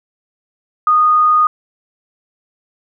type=tone; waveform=sine; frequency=1234 Hz; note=D#6; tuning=15 cents flat; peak=-8 dBFS; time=0.87-1.47 s; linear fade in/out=2 ms; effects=none